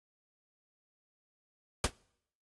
pink noise with exponential decay, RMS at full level -22 dBFS, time 1.84-1.92 s, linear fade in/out 2 ms, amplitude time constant 16 ms, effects noise-tail reverb RT60 0.7 s tail -25 dB re dry + resampled to 24000 Hz

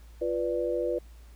sine chord, B diminished, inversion second, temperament equal, 349.2 / 493.9 / 587.3 Hz, F4 / B4 / D5, 0 / 0 / 0 cents, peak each -31 / -29 / -32 dBFS, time 0.21-0.99 s, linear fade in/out 10 ms, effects added 57 Hz sine -47 dBFS peak until 1.35 s + pink hiss -61 dBFS RMS until 1.35 s

